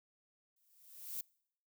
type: noise with exponential growth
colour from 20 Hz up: violet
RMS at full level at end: -39 dBFS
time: 0.56-1.21 s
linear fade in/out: 5 ms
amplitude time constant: 140 ms
effects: noise-tail reverb RT60 0.7 s tail -26 dB re dry